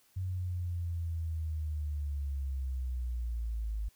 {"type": "linear sweep", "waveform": "sine", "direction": "down", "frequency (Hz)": [93.5, 51.91], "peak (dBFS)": -32, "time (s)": [0.16, 3.89], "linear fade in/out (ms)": 10, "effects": ["white hiss -67 dBFS RMS until 3.95 s"]}